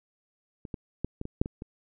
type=clicks; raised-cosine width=3 ms; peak=-27 / -21 / -16 / -21 / -23 / -9 / -22 / -25 dBFS; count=8; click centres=0.652 / 0.742 / 1.046 / 1.214 / 1.254 / 1.415 / 1.459 / 1.621 s; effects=none